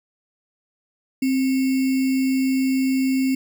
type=tone with sample-and-hold; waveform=sine; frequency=263.4 Hz; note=C4; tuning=12 cents sharp; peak=-17 dBFS; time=1.22-3.35 s; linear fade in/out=5 ms; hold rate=2450 Hz; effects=none